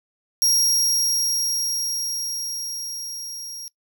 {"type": "tone with level ramp", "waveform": "sawtooth", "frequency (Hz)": 5610, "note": "F8", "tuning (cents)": 7, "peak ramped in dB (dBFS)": [-13, -31], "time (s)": [0.42, 3.68], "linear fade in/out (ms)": 0, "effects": ["noise-tail reverb RT60 0.1 s tail -21 dB re dry"]}